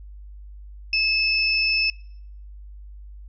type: tone pair together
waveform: sine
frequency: 2600 / 5274 Hz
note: E7 / E8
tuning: -24 / 0 cents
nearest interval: octave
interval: 1224 cents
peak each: -20 / -23 dBFS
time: 0.93-1.9 s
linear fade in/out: 2 ms
effects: noise-tail reverb RT60 0.7 s tail -25 dB re dry + added 50 Hz sine -38 dBFS peak until 3.28 s